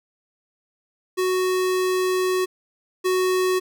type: tone pair in turn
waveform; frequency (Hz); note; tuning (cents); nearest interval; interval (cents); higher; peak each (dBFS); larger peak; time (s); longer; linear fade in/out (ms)
square; 370 / 370; F#4 / F#4; 0 / 0; unison; 0; neither; -20 / -19; second; 1.17-2.46 / 3.04-3.6; first; 20
effects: none